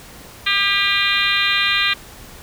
harmonic tone with a mistuned harmonic, 401 Hz, G4, 39 cents sharp, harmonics 3 / 4 / 5 / 6 / 7 / 8 / 9 / 10, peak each -25 / -24 / -22 / -21 / -25 / -24 / -23 / -24 dBFS, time 0.46-1.94 s, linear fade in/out 10 ms, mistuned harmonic 5, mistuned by -33 cents, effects pink hiss -40 dBFS RMS until 2.42 s

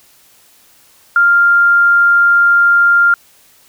sine tone, 1396.9 Hz, F6, in tune, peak -6 dBFS, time 1.16-3.14 s, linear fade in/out 2 ms, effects white hiss -48 dBFS RMS until 3.68 s

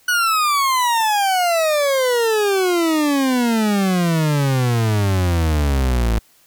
40% pulse exponential sweep, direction down, 1482 to 53.9 Hz, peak -14 dBFS, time 0.08-6.19 s, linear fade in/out 5 ms, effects white hiss -54 dBFS RMS until 6.46 s

